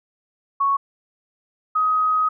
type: tone pair in turn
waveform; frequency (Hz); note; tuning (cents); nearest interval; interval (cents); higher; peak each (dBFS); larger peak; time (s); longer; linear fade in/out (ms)
sine; 1108.7 / 1259.4; C#6 / D#6; 0 / +21; major second; 221; second; -16; neither; 0.6-0.77 / 1.75-2.29; second; 10
effects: none